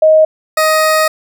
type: tone pair in turn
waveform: sine / 20% pulse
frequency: 627 / 627 Hz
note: D#5 / D#5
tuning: +13 / +13 cents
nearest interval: unison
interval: 0 cents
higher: neither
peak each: -4 dBFS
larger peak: neither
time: 0.02-0.25 / 0.57-1.08 s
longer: second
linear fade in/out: 5 ms
effects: none